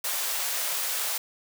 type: high-pass noise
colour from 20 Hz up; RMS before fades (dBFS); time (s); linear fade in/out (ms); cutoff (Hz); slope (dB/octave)
white; -29; 0.04-1.18; 5; 500; 24
effects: none